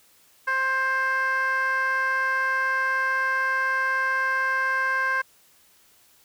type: tone with band-pass filter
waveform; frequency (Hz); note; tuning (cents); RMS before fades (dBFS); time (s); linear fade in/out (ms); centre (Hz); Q
15% pulse; 527; C5; +12; -24; 0.47-5.22; 10; 1400; 4.5
effects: white hiss -58 dBFS RMS until 6.24 s